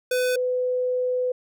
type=tone pair in turn; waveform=square / sine; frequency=502 / 502 Hz; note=B4 / B4; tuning=+28 / +28 cents; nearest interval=unison; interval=0 cents; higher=neither; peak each=-21 dBFS; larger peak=neither; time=0.11-0.36 / 0.36-1.32 s; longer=second; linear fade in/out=5 ms; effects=none